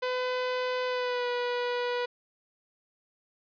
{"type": "tone with pitch glide", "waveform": "sawtooth", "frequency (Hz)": [504, 488.5], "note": ["B4", "B4"], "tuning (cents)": [35, -19], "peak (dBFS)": -24, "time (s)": [0.02, 2.06], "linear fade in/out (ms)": 10, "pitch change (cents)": -54, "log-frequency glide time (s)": [0.86, 1.28], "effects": ["resampled to 11025 Hz", "11-bit"]}